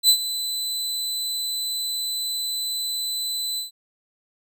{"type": "tone with ADSR envelope", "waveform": "sawtooth", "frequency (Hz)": 4011, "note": "B7", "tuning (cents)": 26, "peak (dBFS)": -8, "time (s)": [0.03, 3.71], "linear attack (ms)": 60, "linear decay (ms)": 78, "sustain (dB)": -14, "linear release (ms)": 130, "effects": []}